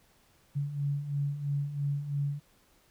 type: beating tone pair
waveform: sine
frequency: 140.4 / 143.4 Hz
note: C#3 / D3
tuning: +22 / -41 cents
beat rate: 3 Hz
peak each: -36 / -30 dBFS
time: 0.55-2.4 s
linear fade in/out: 20 ms
effects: pink hiss -65 dBFS RMS until 2.9 s